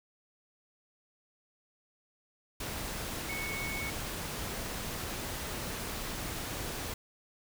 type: tone in noise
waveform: sine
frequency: 2213 Hz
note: C#7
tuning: 3 cents flat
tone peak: -37 dBFS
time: 3.29-3.9 s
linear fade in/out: 5 ms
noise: pink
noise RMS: -38 dBFS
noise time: 2.6-6.94 s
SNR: -2 dB
effects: none